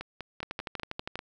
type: two click trains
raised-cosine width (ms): 0.3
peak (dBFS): -21 / -18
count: 7 / 10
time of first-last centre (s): 0.01-1.191 / 0.43-1.156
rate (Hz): 5.08 / 12.4
effects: none